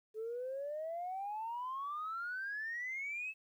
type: exponential sweep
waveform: sine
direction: up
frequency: 428.1 to 2637 Hz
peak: -37 dBFS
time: 0.14-3.34 s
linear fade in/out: 50 ms
effects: tanh soft clip ceiling -34 dBFS + 12-bit